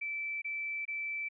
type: tone bursts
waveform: sine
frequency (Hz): 2323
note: D7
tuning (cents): -20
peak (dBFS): -34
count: 3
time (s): 0.01-1.288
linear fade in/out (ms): 10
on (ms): 410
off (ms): 24
effects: none